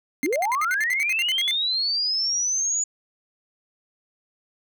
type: tone bursts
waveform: 45% pulse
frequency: 2100 Hz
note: C7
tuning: 6 cents sharp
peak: -25 dBFS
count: 14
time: 0.23-1.51 s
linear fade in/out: 0 ms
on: 32 ms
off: 64 ms
type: linear sweep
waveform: sine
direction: up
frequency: 243.2 to 6940 Hz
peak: -21 dBFS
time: 0.23-2.84 s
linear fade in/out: 5 ms
effects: none